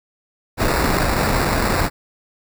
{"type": "noise with sample-and-hold", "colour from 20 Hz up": "pink", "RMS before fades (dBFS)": -18, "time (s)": [0.57, 1.9], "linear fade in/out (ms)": 50, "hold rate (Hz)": 3150, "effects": []}